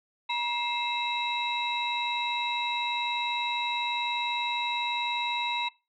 sine tone cluster, 956 / 2118 / 2635 / 3858 Hz, A#5 / C7 / E7 / B7, +43 / +21 / -1 / -41 cents, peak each -29 / -36 / -34 / -32 dBFS, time 0.29-5.69 s, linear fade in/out 10 ms, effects noise-tail reverb RT60 0.3 s tail -22 dB re dry + tanh soft clip ceiling -18 dBFS

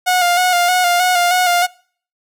sawtooth tone with vibrato, 716 Hz, F5, 43 cents sharp, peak -8 dBFS, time 0.06-1.67 s, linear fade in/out 20 ms, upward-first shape square, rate 3.2 Hz, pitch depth 33 cents each way, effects noise-tail reverb RT60 0.5 s tail -25 dB re dry

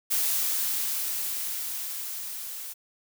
blue noise with level ramp, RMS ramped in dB -25 to -38 dBFS, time 0.1-2.74 s, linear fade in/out 20 ms, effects none

